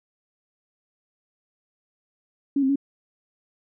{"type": "tone with pitch steps", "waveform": "sine", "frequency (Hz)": [279.8, 266, 278.7], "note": ["C#4", "C4", "C#4"], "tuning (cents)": [16, 29, 9], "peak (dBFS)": -18, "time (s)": [2.56, 2.758], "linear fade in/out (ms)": 5, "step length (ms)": 66, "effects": []}